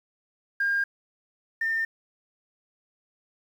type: tone pair in turn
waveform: sine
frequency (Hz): 1610 / 1807.2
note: G6 / A6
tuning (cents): +46 / +46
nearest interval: major second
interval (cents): 200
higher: second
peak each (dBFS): -21 / -23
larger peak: first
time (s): 0.6-0.84 / 1.61-1.85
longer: neither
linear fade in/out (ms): 5
effects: tanh soft clip ceiling -18 dBFS + 9-bit